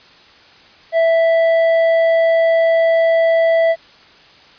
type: tone with hard clipping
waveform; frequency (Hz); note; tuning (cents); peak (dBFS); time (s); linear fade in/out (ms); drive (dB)
sine; 659.3; E5; 0; -12; 0.92-3.76; 50; 6
effects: white hiss -45 dBFS RMS until 4.58 s + resampled to 11025 Hz